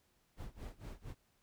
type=noise with tremolo; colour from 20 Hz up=brown; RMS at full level=-44 dBFS; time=0.36-1.15 s; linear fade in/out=50 ms; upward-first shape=sine; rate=4.3 Hz; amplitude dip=95%; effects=pink hiss -75 dBFS RMS until 1.42 s